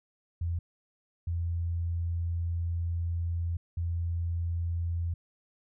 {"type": "tone bursts at uneven times", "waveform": "sine", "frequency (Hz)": 85, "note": "F2", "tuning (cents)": -46, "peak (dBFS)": -28, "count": 3, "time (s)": [[0.41, 0.59], [1.27, 3.57], [3.77, 5.14]], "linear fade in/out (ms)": 5, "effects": []}